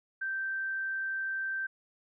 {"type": "tone", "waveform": "sine", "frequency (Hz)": 1562, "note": "G6", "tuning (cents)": -7, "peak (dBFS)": -31, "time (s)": [0.21, 1.67], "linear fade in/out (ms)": 10, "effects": []}